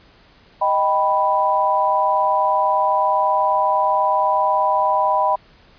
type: chord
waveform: sine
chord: Eb augmented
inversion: none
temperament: equal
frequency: 622.3 / 784 / 987.8 Hz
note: Eb5 / G5 / B5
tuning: 0 / 0 / 0 cents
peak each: -21 / -20 / -17 dBFS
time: 0.61-5.36 s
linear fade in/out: 10 ms
effects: pink hiss -51 dBFS RMS until 5.78 s + resampled to 11025 Hz